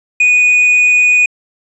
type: tone with tanh clipping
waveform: triangle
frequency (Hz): 2473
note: D#7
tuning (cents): -11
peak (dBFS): -7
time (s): 0.2-1.26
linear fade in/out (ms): 5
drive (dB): 7
effects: resampled to 22050 Hz